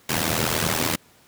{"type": "noise with amplitude modulation", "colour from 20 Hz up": "pink", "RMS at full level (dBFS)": -19, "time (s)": [0.09, 0.96], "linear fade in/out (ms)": 5, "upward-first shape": "sine", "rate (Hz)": 80.5, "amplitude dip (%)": 85, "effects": ["pink hiss -55 dBFS RMS until 1.27 s", "high-pass 100 Hz 12 dB/octave"]}